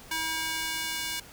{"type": "tone with high-pass filter sweep", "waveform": "square", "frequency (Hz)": 321, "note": "E4", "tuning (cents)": -46, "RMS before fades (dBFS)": -32, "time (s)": [0.11, 1.2], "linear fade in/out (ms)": 5, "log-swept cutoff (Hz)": [1300, 2400], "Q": 0.77, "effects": ["pink hiss -49 dBFS RMS until 1.32 s"]}